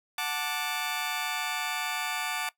15% pulse chord, D major, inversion first, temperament just, 734.2 / 881 / 1174.7 Hz, F#5 / A5 / D6, -14 / +2 / 0 cents, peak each -28 dBFS, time 0.18-2.49 s, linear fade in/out 2 ms, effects noise-tail reverb RT60 0.1 s tail -18 dB re dry

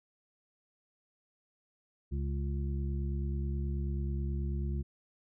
harmonic tone, 69.3 Hz, C#2, in tune, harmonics 1 / 2 / 3 / 5, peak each -32 / -38 / -42 / -46 dBFS, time 2.11-4.83 s, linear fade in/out 20 ms, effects none

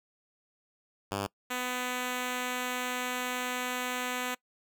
5% pulse tone pair in turn, 99.5 / 249.9 Hz, G2 / B3, +26 / +21 cents, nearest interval octave + major third, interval 1595 cents, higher second, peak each -20 dBFS, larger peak neither, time 1.11-1.27 / 1.5-4.35 s, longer second, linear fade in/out 10 ms, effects noise-tail reverb RT60 0.1 s tail -23 dB re dry

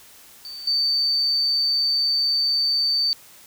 sine tone with level steps, 4572 Hz, D8, 47 cents flat, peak -33 / -18 dBFS, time 0.45-3.13 s, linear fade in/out 0 ms, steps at 0.67 s, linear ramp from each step 5 ms, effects white hiss -48 dBFS RMS until 3.46 s

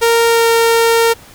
sawtooth tone with pitch glide, 463.3 to 459.8 Hz, A#4 to A#4, -11 to -24 cents, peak -5 dBFS, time 0.01-1.14 s, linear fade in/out 20 ms, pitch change -13 cents, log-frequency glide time 0.26-0.48 s, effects pink hiss -40 dBFS RMS until 1.34 s

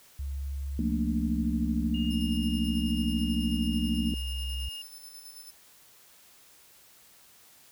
sine tone with pitch glide, 69.3 to 65.03 Hz, C#2 to C2, 0 to -10 cents, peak -31 dBFS, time 0.19-4.69 s, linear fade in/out 5 ms, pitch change -110 cents, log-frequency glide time 0.78-3.93 s
sine chord, Bb major seventh, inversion second, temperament equal, 174.61 / 220 / 233.1 / 293.7 Hz, F3 / A3 / Bb3 / D4, 0 / 0 / 0 / 0 cents, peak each -34 / -31 / -30 / -35 dBFS, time 0.79-4.14 s, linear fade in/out 2 ms
sine tone, 2838 Hz, F7, 27 cents sharp, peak -37 dBFS, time 1.94-4.82 s, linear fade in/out 5 ms
15% pulse tone with tremolo, 5274 Hz, E8, in tune, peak -38 dBFS, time 2.1-5.51 s, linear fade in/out 10 ms, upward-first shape square, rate 9.2 Hz, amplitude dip 45%
effects white hiss -57 dBFS RMS until 7.71 s

